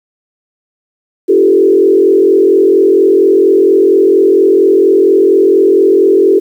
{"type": "tone with frequency modulation", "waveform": "sine", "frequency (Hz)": 387.6, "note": "G4", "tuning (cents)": -20, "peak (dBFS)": -4, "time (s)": [1.28, 6.4], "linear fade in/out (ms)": 20, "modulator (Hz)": 44.3, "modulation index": 1.2, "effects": ["7-bit"]}